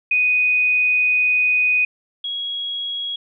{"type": "tone pair in turn", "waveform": "sine", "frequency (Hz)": [2489, 3314], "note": ["D#7", "G#7"], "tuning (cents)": [0, -4], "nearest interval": "perfect fourth", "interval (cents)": 496, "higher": "second", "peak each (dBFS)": [-14, -23], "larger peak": "first", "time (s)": [[0.11, 1.85], [2.24, 3.16]], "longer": "first", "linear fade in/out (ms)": 5, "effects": []}